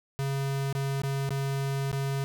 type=tone with dropouts; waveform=square; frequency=137.4 Hz; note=C#3; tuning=15 cents flat; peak=-28 dBFS; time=0.19-2.24 s; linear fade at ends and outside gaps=0 ms; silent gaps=0.727-0.751 / 1.018-1.035 / 1.292-1.306 / 1.915-1.929 s; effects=none